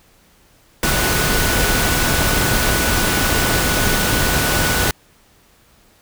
sine tone in noise, 1480 Hz, F#6, in tune, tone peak -24 dBFS, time 0.83-4.91 s, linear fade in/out 2 ms, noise pink, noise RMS -17 dBFS, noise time 0.83-4.91 s, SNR -10 dB, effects pink hiss -53 dBFS RMS until 6.01 s

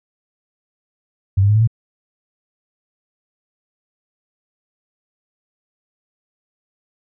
sine tone with pitch steps, 96.6 / 100.82 / 105.22 / 109.82 / 114.61 Hz, G2 / G2 / G#2 / A2 / A#2, -25 / +49 / +23 / -3 / -29 cents, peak -10 dBFS, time 1.37-1.675 s, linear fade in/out 10 ms, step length 61 ms, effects none

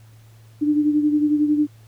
sine beating tone pair, 296.9 / 307.9 Hz, D4 / D#4, +19 / -18 cents, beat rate 11 Hz, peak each -16 / -24 dBFS, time 0.61-1.67 s, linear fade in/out 20 ms, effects added 111 Hz sine -45 dBFS peak until 1.87 s + pink hiss -57 dBFS RMS until 1.87 s

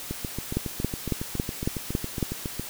two click trains, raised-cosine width 3 ms, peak -11 / -17 dBFS, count 7 / 19, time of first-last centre 0.57-2.227 / 0.11-2.596 s, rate 3.62 / 7.24 Hz, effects white hiss -38 dBFS RMS until 2.69 s

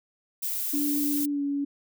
violet noise, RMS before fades -30 dBFS, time 0.42-1.26 s, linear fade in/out 10 ms
sine tone with pitch glide, 290 to 282.9 Hz, D4 to C#4, -22 to +35 cents, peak -25 dBFS, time 0.73-1.65 s, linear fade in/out 10 ms, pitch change -43 cents, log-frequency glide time 1.28-1.42 s
effects none

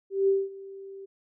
sine tone with ADSR envelope, 390.4 Hz, G4, 7 cents flat, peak -18 dBFS, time 0.1-1.06 s, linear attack 180 ms, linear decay 210 ms, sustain -21 dB, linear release 15 ms, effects none

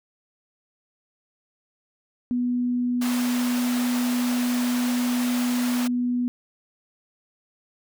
sine tone, 245.5 Hz, B3, 10 cents flat, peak -21 dBFS, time 2.31-6.28 s, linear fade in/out 0 ms
pink high-pass noise, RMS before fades -33 dBFS, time 3.01-5.88 s, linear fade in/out 10 ms, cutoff 520 Hz, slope 24 dB/octave
effects none

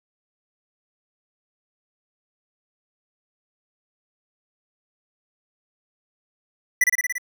square tone with echo, 1975.5 Hz, B6, in tune, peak -14 dBFS, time 6.81-6.84 s, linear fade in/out 5 ms, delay 57 ms, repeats 6, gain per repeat -2 dB, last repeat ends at 7.182 s, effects none

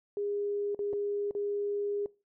sine tone with dropouts, 408.1 Hz, G#4, 30 cents flat, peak -30 dBFS, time 0.17-2.06 s, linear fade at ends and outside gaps 1 ms, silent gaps 0.747-0.791 / 0.93-0.934 / 1.31-1.35 s, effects noise-tail reverb RT60 0.3 s tail -22 dB re dry

